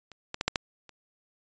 clicks, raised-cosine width 0.2 ms, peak -29 / -16 / -11 / -6 / -8 / -30 dBFS, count 6, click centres 0.117 / 0.344 / 0.411 / 0.48 / 0.558 / 0.893 s, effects resampled to 16000 Hz

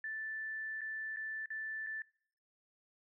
sine tone with dropouts, 1760 Hz, A6, in tune, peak -38 dBFS, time 0.04-2.02 s, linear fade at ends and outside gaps 2 ms, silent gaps 0.809-0.815 / 1.162-1.169 / 1.459-1.503 / 1.865-1.869 s, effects noise-tail reverb RT60 0.6 s tail -24 dB re dry

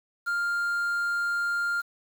triangle tone with quantisation, 1400 Hz, F6, 4 cents sharp, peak -23 dBFS, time 0.26-1.82 s, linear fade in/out 20 ms, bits 8, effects none

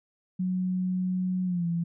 sine tone with pitch glide, 183.9 to 169.61 Hz, F#3 to E3, -10 to +50 cents, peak -25 dBFS, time 0.39-1.84 s, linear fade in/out 10 ms, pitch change -140 cents, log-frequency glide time 1.45-1.66 s, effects none

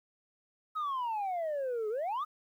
sine exponential two-way sweep, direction down then up, 1289 to 415.3 to 1289 Hz, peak -29 dBFS, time 0.75-2.25 s, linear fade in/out 20 ms, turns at 1.89 s, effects tanh soft clip ceiling -30 dBFS + 11-bit

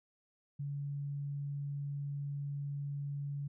sine tone, 142.3 Hz, C#3, 46 cents sharp, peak -36 dBFS, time 0.59-3.48 s, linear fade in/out 10 ms, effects none

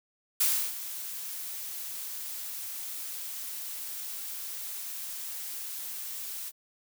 blue noise with ADSR envelope, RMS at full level -24 dBFS, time 0.4-6.52 s, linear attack 8 ms, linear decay 320 ms, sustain -14 dB, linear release 42 ms, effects none

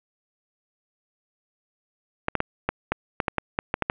clicks, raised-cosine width 0.5 ms, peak -7 dBFS, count 12, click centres 2.284 / 2.353 / 2.404 / 2.69 / 2.92 / 3.202 / 3.282 / 3.383 / 3.589 / 3.741 / 3.823 / 3.899 s, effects resampled to 8000 Hz + 7-bit

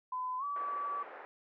sine tone with pitch glide, 1011 to 1148 Hz, B5 to D6, +40 to -40 cents, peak -34 dBFS, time 0.12-1.03 s, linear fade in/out 5 ms, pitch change +220 cents, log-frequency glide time 0.38-0.44 s
pink band-pass noise, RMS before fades -49 dBFS, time 0.56-1.25 s, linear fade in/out 0 ms, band 440 to 1800 Hz, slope 24 dB/octave
effects none

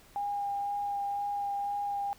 sine tone with vibrato, 809 Hz, G#5, 46 cents flat, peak -30 dBFS, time 0.16-2.13 s, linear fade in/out 0 ms, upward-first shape sine, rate 2 Hz, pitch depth 11 cents each way, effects pink hiss -58 dBFS RMS until 2.18 s

